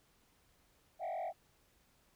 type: tone with frequency modulation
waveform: sine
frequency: 702 Hz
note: F5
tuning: 9 cents sharp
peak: -34 dBFS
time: 0.99-1.33 s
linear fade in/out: 50 ms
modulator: 44.8 Hz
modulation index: 1.7
effects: tanh soft clip ceiling -36 dBFS + pink hiss -71 dBFS RMS until 2.15 s